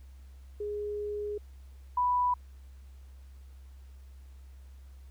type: tone pair in turn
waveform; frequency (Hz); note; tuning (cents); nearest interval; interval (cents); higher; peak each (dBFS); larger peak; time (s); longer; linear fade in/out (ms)
sine; 415.3 / 987.8; G#4 / B5; 0 / 0; octave + minor third; 1500; second; -32 / -24; second; 0.6-1.38 / 1.97-2.34; first; 5
effects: added 66 Hz sine -47 dBFS peak until 5.1 s + pink hiss -67 dBFS RMS until 5.1 s